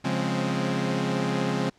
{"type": "chord", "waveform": "sawtooth", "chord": "Db major seventh", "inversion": "none", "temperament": "equal with one note detuned", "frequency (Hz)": [138.59, 175.73, 207.7, 261.6], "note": ["Db3", "F3", "Ab3", "C4"], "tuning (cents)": [0, 11, 0, 0], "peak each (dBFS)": -26, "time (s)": [0.04, 1.7], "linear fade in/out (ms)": 10, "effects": ["pink hiss -61 dBFS RMS until 1.78 s", "low-pass 6000 Hz 12 dB/octave"]}